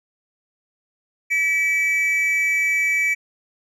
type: tone pair together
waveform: triangle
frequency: 1942.7 / 2300 Hz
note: B6 / D7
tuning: -29 / -37 cents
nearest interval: minor third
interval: 292 cents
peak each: -24 / -16 dBFS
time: 1.3-3.15 s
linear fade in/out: 20 ms
effects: none